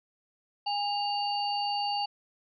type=tone cluster; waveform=sine; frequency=817 / 2807 / 4560 Hz; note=G#5 / F7 / C#8; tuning=-29 / +8 / +48 cents; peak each=-29 / -37 / -34 dBFS; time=0.66-2.06 s; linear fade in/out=10 ms; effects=none